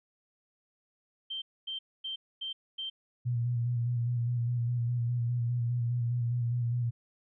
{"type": "tone bursts", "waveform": "sine", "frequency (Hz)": 3136, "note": "G7", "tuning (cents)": 0, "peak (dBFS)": -34, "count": 5, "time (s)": [1.3, 2.9], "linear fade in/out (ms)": 10, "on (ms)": 120, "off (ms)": 250}
{"type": "tone with vibrato", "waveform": "sine", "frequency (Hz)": 120, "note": "B2", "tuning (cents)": -49, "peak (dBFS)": -27, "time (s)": [3.25, 6.91], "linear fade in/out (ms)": 20, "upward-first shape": "square", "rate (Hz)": 4.9, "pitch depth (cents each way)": 29}
{"effects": []}